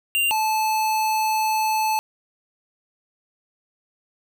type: tone pair in turn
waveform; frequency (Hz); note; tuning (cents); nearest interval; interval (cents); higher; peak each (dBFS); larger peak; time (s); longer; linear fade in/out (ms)
square; 2783 / 870; F7 / A5; -7 / -20; octave + minor sixth; 2013; first; -19 / -20; first; 0.15-0.31 / 0.31-1.99; second; 0
effects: none